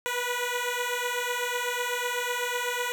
10% pulse beating tone pair, 485 / 493 Hz, B4 / B4, -31 / -3 cents, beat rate 8 Hz, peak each -22 / -22 dBFS, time 0.06-2.92 s, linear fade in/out 0 ms, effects none

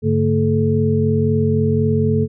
sine tone cluster, 99.9 / 143.8 / 225.5 / 431.1 Hz, G2 / D3 / A3 / A4, +33 / -36 / +43 / -35 cents, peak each -19 dBFS, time 0.02-2.28 s, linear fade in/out 50 ms, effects none

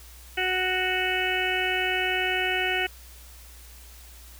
harmonic tone, 370 Hz, F#4, in tune, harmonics 1 / 2 / 4 / 5 / 6 / 7 / 8, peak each -31 / -31 / -31 / -31 / -31 / -31 / -31 dBFS, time 0.37-2.87 s, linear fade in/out 10 ms, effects added 60 Hz sine -46 dBFS peak until 4.39 s + white hiss -50 dBFS RMS until 4.39 s

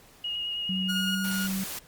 sine tone with vibrato, 2872 Hz, F7, 48 cents sharp, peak -29 dBFS, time 0.24-1.15 s, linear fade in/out 5 ms, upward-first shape sine, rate 9.4 Hz, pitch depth 15 cents each way
sine tone with pitch glide, 187.7 to 191.53 Hz, F#3 to G3, +25 to -40 cents, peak -28 dBFS, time 0.69-1.64 s, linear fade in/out 5 ms, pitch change +35 cents, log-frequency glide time 0.9-1.2 s
sawtooth tone, 1435 Hz, F6, 47 cents sharp, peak -27 dBFS, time 0.88-1.48 s, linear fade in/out 20 ms
white noise, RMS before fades -36 dBFS, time 1.24-1.79 s, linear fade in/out 5 ms
effects pink hiss -55 dBFS RMS until 1.87 s + Opus 48 kbps

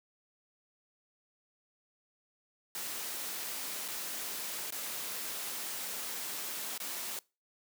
white noise with dropouts, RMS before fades -39 dBFS, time 2.75-7.19 s, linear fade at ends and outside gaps 1 ms, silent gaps 3.88-3.884 / 4.705-4.723 / 6.778-6.801 s, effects noise-tail reverb RT60 0.3 s tail -24 dB re dry + high-pass 200 Hz 12 dB/octave

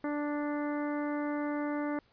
harmonic tone, 293.7 Hz, D4, in tune, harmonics 1 / 2 / 3 / 4 / 5 / 6 / 7, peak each -32 / -38 / -42 / -44 / -46 / -48 / -49 dBFS, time 0.04-1.99 s, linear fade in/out 2 ms, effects pink hiss -67 dBFS RMS until 2.12 s + resampled to 11025 Hz

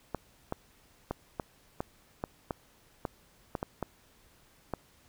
clicks, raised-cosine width 1 ms, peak -18 dBFS, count 12, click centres 0.147 / 0.524 / 1.11 / 1.398 / 1.805 / 2.239 / 2.508 / 3.052 / 3.552 / 3.629 / 3.827 / 4.737 s, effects pink hiss -63 dBFS RMS until 5.08 s

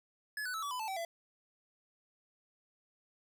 square tone with pitch steps, 1705 / 1492.9 / 1307.2 / 1144.5 / 1002.2 / 877.5 / 768.3 / 672.7 Hz, G#6 / F#6 / E6 / D6 / B5 / A5 / G5 / E5, +45 / +15 / -15 / -45 / +25 / -5 / -35 / +35 cents, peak -37 dBFS, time 0.37-1.05 s, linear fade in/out 2 ms, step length 85 ms, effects none

